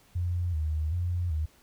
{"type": "tone with vibrato", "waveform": "sine", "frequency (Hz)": 82.6, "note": "E2", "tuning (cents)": 4, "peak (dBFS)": -26, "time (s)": [0.15, 1.46], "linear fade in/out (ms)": 10, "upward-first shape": "square", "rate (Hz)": 1.3, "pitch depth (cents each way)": 110, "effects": ["pink hiss -61 dBFS RMS until 1.62 s"]}